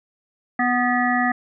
harmonic tone with a mistuned harmonic, 247 Hz, B3, in tune, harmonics 1 / 3 / 5 / 7 / 8, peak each -22 / -22 / -26 / -26 / -24 dBFS, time 0.59-1.32 s, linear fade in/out 5 ms, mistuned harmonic 8, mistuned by -33 cents, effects none

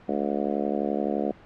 harmonic tone, 71.7 Hz, D2, 41 cents flat, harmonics 3 / 4 / 5 / 6 / 7 / 8 / 9 / 10, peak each -30 / -31 / -32 / -33 / -33 / -34 / -35 / -35 dBFS, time 0.08-1.32 s, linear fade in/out 10 ms, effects pink hiss -50 dBFS RMS until 1.45 s + low-pass 2000 Hz 12 dB/octave

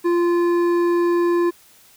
sine tone with hard clipping, 346.2 Hz, F4, 15 cents flat, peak -17 dBFS, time 0.04-1.51 s, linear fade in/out 20 ms, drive 9 dB, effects white hiss -51 dBFS RMS until 1.96 s

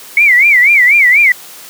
sine tone with vibrato, 2156 Hz, C#7, 49 cents flat, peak -4 dBFS, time 0.17-1.32 s, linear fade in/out 2 ms, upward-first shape sine, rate 4.1 Hz, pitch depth 190 cents each way, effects white hiss -33 dBFS RMS until 1.69 s + high-pass 200 Hz 12 dB/octave

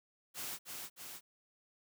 white noise with echo, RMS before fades -42 dBFS, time 0.34-0.59 s, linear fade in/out 50 ms, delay 310 ms, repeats 2, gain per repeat -3 dB, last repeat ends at 1.21 s, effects high-pass 100 Hz 12 dB/octave

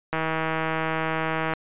click train, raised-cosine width 0.5 ms, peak -11 dBFS, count 226, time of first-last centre 0.13-1.536 s, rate 160 Hz, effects resampled to 8000 Hz

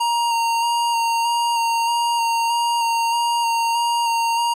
square tone with vibrato, 932.3 Hz, A#5, in tune, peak -18 dBFS, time 0-4.54 s, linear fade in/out 10 ms, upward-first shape square, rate 1.6 Hz, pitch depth 15 cents each way, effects low-pass 11000 Hz 12 dB/octave

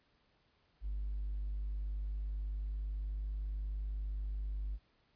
sine tone with hard clipping, 50.1 Hz, G1, 38 cents sharp, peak -36 dBFS, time 0.81-4.79 s, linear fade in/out 50 ms, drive 1 dB, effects pink hiss -73 dBFS RMS until 5.15 s + resampled to 11025 Hz

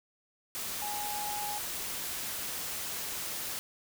sine tone in noise, 830.6 Hz, G#5, in tune, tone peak -36 dBFS, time 0.82-1.58 s, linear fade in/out 0 ms, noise white, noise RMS -37 dBFS, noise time 0.55-3.59 s, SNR -2 dB, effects none

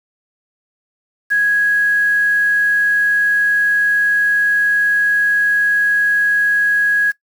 sine tone with quantisation, 1661.2 Hz, G#6, in tune, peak -11 dBFS, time 1.3-7.12 s, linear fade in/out 20 ms, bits 6, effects noise-tail reverb RT60 0.1 s tail -18 dB re dry

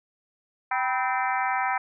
harmonic tone with a mistuned harmonic, 258.5 Hz, C4, 21 cents flat, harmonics 3 / 4 / 5 / 6 / 7 / 8 / 9, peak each -27 / -29 / -31 / -33 / -34 / -35 / -36 dBFS, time 0.71-1.78 s, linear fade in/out 5 ms, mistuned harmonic 4, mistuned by -86 cents, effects none

